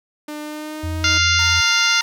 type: tone with pitch glide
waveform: sawtooth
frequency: 299.9 to 314.1 Hz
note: D4 to D#4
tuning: +36 to +16 cents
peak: -24 dBFS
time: 0.28-1.18 s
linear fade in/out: 5 ms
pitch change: +80 cents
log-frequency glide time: 0.41-1.02 s
type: tone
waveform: sine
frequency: 85.6 Hz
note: F2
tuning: 34 cents flat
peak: -22 dBFS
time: 0.83-1.61 s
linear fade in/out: 10 ms
type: harmonic tone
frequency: 698.5 Hz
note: F5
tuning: in tune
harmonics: 2 / 3 / 4 / 5 / 6 / 7 / 8 / 9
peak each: -19 / -21 / -22 / -23 / -24 / -24 / -25 / -26 dBFS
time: 1.04-2.01 s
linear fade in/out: 2 ms
type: tone with vibrato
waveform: sawtooth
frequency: 915 Hz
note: A#5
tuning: 32 cents flat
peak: -26 dBFS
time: 1.39-2.02 s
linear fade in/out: 0 ms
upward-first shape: triangle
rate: 18 Hz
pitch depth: 25 cents each way
effects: none